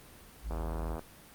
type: tone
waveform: triangle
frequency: 54 Hz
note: A1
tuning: 32 cents flat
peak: -32 dBFS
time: 0.42-0.98 s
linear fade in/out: 50 ms
type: click train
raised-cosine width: 1 ms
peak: -25 dBFS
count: 40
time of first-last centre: 0.51-0.993 s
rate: 80.7 Hz
effects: pink hiss -54 dBFS RMS until 1.34 s + Opus 32 kbps